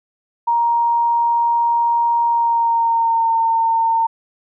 sine tone with pitch glide, 938 to 909.7 Hz, A#5 to A#5, +11 to -43 cents, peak -13 dBFS, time 0.47-4.07 s, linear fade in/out 10 ms, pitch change -54 cents, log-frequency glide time 2.26-3.35 s, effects none

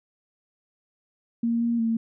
sine tone with pitch steps, 232.6 / 234.4 / 227.1 Hz, A#3 / A#3 / A#3, -4 / +10 / -45 cents, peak -21 dBFS, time 1.43-1.97 s, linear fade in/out 5 ms, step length 180 ms, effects none

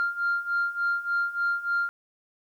sine beating tone pair, 1394 / 1397.4 Hz, F6 / F6, -4 / +1 cents, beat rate 3.4 Hz, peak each -28 / -25 dBFS, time 0-1.89 s, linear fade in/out 0 ms, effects tanh soft clip ceiling -19 dBFS + 10-bit

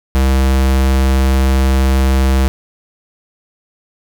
square tone, 66.2 Hz, C2, 21 cents sharp, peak -10 dBFS, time 0.15-2.48 s, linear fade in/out 0 ms, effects none

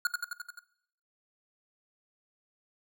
square tone with echo, 1438 Hz, F#6, 50 cents flat, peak -25 dBFS, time 0.05-0.07 s, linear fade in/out 2 ms, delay 87 ms, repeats 6, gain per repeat -3 dB, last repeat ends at 0.592 s, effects noise-tail reverb RT60 0.7 s tail -19 dB re dry

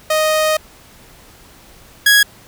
sawtooth tone pair in turn, 622.3 / 1661.3 Hz, D#5 / G#6, 0 / 0 cents, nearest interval octave + perfect fourth, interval 1700 cents, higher second, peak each -9 / -4 dBFS, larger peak second, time 0.1-0.57 / 2.06-2.23 s, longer first, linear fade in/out 5 ms, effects pink hiss -44 dBFS RMS until 2.47 s

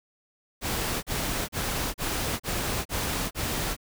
pink noise bursts, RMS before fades -29 dBFS, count 7, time 0.61-3.766 s, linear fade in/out 50 ms, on 420 ms, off 36 ms, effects none

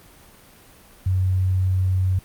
sine tone, 93.2 Hz, F#2, 13 cents sharp, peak -17 dBFS, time 1.06-2.19 s, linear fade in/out 5 ms, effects pink hiss -49 dBFS RMS until 2.24 s + Opus 32 kbps

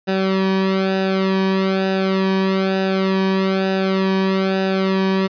sawtooth tone with flanger, 191.1 Hz, G3, 44 cents flat, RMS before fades -18 dBFS, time 0.07-5.28 s, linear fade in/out 20 ms, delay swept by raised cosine 0.92 to 1.46 ms, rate 1.1 Hz, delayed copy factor -0.85, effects resampled to 11025 Hz

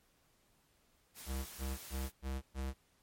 white noise, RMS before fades -50 dBFS, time 1.14-2.12 s, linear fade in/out 50 ms
square tone bursts, 66.5 Hz, C2, 29 cents sharp, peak -37 dBFS, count 5, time 1.26-2.74 s, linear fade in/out 50 ms, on 200 ms, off 120 ms
effects pink hiss -72 dBFS RMS until 3.02 s + MP3 64 kbps

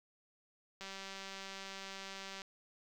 click train, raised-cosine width 0.2 ms, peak -29 dBFS, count 313, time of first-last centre 0.81-2.418 s, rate 194 Hz, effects 10-bit

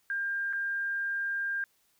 sine tone with dropouts, 1600 Hz, G6, 35 cents sharp, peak -29 dBFS, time 0.1-1.64 s, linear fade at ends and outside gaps 1 ms, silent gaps 0.528-0.533 s, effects white hiss -70 dBFS RMS until 1.99 s

